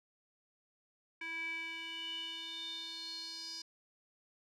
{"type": "tone with band-pass filter sweep", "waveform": "square", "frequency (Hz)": 328.9, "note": "E4", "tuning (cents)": -4, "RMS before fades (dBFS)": -43, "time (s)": [1.21, 3.62], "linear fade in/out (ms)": 5, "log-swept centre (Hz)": [2100, 5100], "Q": 7.8, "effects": []}